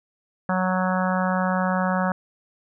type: harmonic tone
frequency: 185 Hz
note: F#3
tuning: in tune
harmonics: 1 / 3 / 4 / 5 / 6 / 7 / 8 / 9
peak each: -23 / -28 / -29 / -30 / -31 / -31 / -32 / -33 dBFS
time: 0.49-2.12 s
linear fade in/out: 2 ms
effects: none